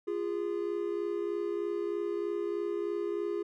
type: tone pair together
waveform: triangle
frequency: 346.3 / 409.5 Hz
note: F4 / G#4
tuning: -15 / -24 cents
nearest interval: minor third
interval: 291 cents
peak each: -32 / -31 dBFS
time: 0.07-3.43 s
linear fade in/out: 10 ms
effects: none